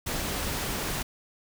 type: noise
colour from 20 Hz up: pink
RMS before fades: -31 dBFS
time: 0.06-1.03 s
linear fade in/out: 10 ms
effects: none